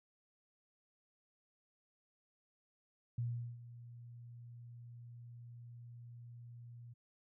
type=tone with ADSR envelope; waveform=sine; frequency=119.1 Hz; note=A#2; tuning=38 cents sharp; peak=-34 dBFS; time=3.18-6.94 s; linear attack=4 ms; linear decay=390 ms; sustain=-16 dB; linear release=15 ms; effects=none